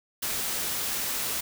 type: noise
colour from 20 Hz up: white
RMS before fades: -30 dBFS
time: 0.22-1.41 s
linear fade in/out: 10 ms
effects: none